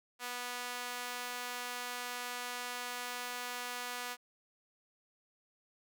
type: tone with high-pass filter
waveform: sawtooth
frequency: 245.5 Hz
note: B3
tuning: 10 cents flat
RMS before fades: -41 dBFS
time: 0.19-4.17 s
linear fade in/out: 50 ms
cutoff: 1000 Hz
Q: 0.72
effects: none